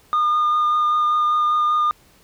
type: tone with vibrato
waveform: sine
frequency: 1216 Hz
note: D#6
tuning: 40 cents flat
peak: -13 dBFS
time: 0.13-1.91 s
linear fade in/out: 0 ms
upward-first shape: sine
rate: 5.1 Hz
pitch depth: 11 cents each way
effects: tanh soft clip ceiling -14 dBFS + pink hiss -54 dBFS RMS until 2.23 s